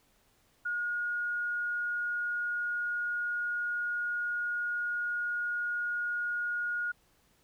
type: tone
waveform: sine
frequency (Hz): 1437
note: F6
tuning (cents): +49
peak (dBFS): -30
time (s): 0.65-6.92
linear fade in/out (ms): 10
effects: pink hiss -68 dBFS RMS until 7.43 s